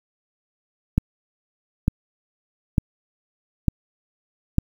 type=click train; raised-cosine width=5 ms; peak=-4 dBFS; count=5; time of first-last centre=0.98-4.584 s; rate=1.11 Hz; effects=7-bit